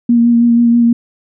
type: tone with vibrato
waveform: sine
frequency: 235.7 Hz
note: A#3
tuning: 19 cents sharp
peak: -6 dBFS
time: 0.09-0.93 s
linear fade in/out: 5 ms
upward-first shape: sine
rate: 6.2 Hz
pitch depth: 19 cents each way
effects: none